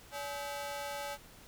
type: ring-modulated tone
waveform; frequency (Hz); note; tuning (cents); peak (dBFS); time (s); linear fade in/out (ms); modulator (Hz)
sawtooth; 711; F5; +31; -31; 0.11-1.18; 50; 140
effects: pink hiss -56 dBFS RMS until 1.47 s